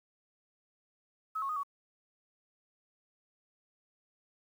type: tone with pitch steps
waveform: sine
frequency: 1287 / 1097 / 1242 / 1127 Hz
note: E6 / C#6 / D#6 / C#6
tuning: -42 / -18 / -3 / +28 cents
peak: -32 dBFS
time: 1.35-1.634 s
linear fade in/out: 10 ms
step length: 71 ms
effects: 10-bit